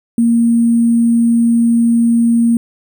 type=tone with sample-and-hold; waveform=sine; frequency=233.1 Hz; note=A#3; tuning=in tune; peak=-8 dBFS; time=0.18-2.57 s; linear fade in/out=2 ms; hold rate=8820 Hz; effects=none